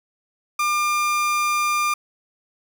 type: tone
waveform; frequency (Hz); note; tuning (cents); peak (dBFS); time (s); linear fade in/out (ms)
30% pulse; 1200; D6; +37; -16; 0.59-1.94; 5
effects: none